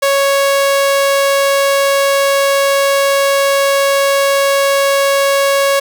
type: tone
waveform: sawtooth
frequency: 554.4 Hz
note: C#5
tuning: in tune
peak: -6 dBFS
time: 0.02-5.8 s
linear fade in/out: 10 ms
effects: none